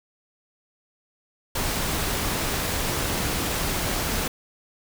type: noise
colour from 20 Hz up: pink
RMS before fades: -26 dBFS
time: 1.55-4.28 s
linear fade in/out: 5 ms
effects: none